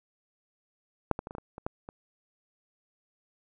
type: clicks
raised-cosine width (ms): 1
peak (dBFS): -9 / -19 / -24 / -26 / -23 / -26 / -27 / -17 / -27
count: 9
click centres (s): 1.113 / 1.191 / 1.271 / 1.309 / 1.351 / 1.383 / 1.581 / 1.665 / 1.889
effects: none